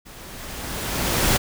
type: noise with level ramp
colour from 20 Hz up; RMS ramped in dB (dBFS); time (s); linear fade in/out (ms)
pink; -43 to -17; 0.05-1.38; 20
effects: none